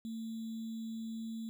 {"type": "tone with sample-and-hold", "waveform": "sine", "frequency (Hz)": 224.6, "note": "A3", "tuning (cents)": 36, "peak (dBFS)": -38, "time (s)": [0.05, 1.49], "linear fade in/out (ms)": 0, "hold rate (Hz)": 3675, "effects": []}